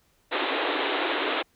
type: band-pass noise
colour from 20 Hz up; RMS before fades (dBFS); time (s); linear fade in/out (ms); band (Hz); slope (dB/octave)
pink; -27; 0.31-1.43; 20; 280 to 3900; 96
effects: pink hiss -66 dBFS RMS until 1.55 s